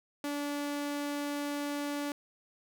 sawtooth tone, 288.9 Hz, D4, 28 cents flat, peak -29 dBFS, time 0.24-2.12 s, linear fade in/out 2 ms, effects none

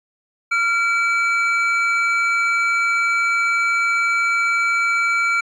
triangle tone pair together, 1384 / 2302 Hz, F6 / D7, -16 / -35 cents, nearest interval major sixth, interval 881 cents, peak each -17 dBFS, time 0.51-5.41 s, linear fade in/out 10 ms, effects resampled to 24000 Hz

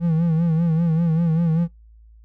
triangle tone with vibrato, 164.9 Hz, E3, 1 cent sharp, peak -14 dBFS, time 0-1.68 s, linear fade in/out 50 ms, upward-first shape sine, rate 5.1 Hz, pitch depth 76 cents each way, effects noise-tail reverb RT60 0.2 s tail -25 dB re dry + added 55 Hz sine -45 dBFS peak until 2.24 s

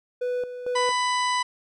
triangle tone with tremolo, 495 Hz, B4, 4 cents sharp, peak -22 dBFS, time 0.21-0.92 s, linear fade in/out 10 ms, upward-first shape square, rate 2.2 Hz, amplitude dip 65%
harmonic tone, 995 Hz, B5, 13 cents sharp, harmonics 1 / 2 / 3 / 4 / 5 / 6 / 8 / 9, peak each -23 / -29 / -33 / -35 / -37 / -39 / -41 / -42 dBFS, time 0.75-1.43 s, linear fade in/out 10 ms
effects none

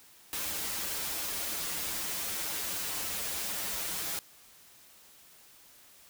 white noise with comb filter, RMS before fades -35 dBFS, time 0.33-4.19 s, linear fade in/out 0 ms, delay 8 ms, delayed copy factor -0.95, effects white hiss -57 dBFS RMS until 6.09 s

